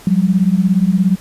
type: beating tone pair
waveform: sine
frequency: 179 / 196 Hz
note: F3 / G3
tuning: +43 / 0 cents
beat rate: 17 Hz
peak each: -13 dBFS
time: 0.07-1.16 s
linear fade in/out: 2 ms
effects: pink hiss -40 dBFS RMS until 1.2 s + resampled to 32000 Hz